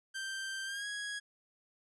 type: tone with pitch glide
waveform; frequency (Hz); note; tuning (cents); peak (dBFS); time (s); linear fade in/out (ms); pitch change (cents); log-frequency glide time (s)
sawtooth; 1568 to 1659.3; G6 to G#6; 0 to -2; -34; 0.14-1.2; 20; +98; 0.65-0.86
effects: resampled to 24000 Hz